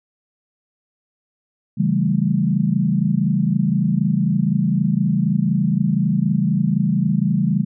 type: chord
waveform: sine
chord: A dominant seventh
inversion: first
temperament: equal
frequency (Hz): 138.59 / 164.81 / 196 / 220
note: C#3 / E3 / G3 / A3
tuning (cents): 0 / 0 / 0 / 0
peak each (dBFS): -22 / -20 / -19 / -23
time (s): 1.77-7.65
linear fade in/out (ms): 20
effects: none